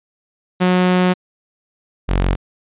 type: tone pair in turn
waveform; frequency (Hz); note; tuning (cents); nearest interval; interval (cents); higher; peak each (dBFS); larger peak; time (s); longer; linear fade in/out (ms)
sawtooth; 181.9 / 45.9; F#3 / F#1; -29 / -13; 2 octaves; 2384; first; -8 / -10; first; 0.6-1.14 / 2.08-2.36; first; 20
effects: resampled to 8000 Hz